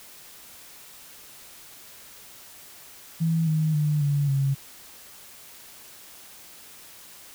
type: tone with pitch steps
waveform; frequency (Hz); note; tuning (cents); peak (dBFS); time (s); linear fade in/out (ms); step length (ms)
sine; 163.5 / 156.48 / 149.76 / 143.33 / 137.17; E3 / D#3 / D3 / D3 / C#3; -14 / +10 / +34 / -42 / -18; -20; 3.2-4.55; 20; 270
effects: white hiss -47 dBFS RMS until 7.34 s